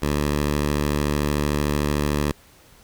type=tone; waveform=10% pulse; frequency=73.42 Hz; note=D2; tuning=in tune; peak=-12 dBFS; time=0.02-2.32 s; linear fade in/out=5 ms; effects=pink hiss -52 dBFS RMS until 2.83 s